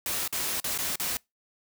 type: noise with dropouts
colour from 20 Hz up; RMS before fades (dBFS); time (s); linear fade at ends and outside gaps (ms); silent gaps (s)
white; -30; 0.06-1.17; 1; 0.277-0.326 / 0.601-0.642 / 0.777-0.787 / 0.957-0.998
effects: noise-tail reverb RT60 0.2 s tail -25 dB re dry